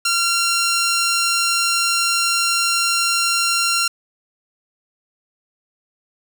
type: tone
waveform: 10% pulse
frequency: 1376 Hz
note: F6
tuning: 26 cents flat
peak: -8 dBFS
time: 0.05-3.88 s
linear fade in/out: 5 ms
effects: none